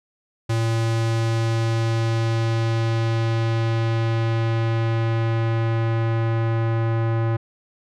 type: tone with low-pass filter sweep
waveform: square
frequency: 113.9 Hz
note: A#2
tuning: 40 cents flat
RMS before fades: -21 dBFS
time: 0.49-7.37 s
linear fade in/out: 10 ms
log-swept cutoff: 8400 to 1600 Hz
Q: 0.85
effects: none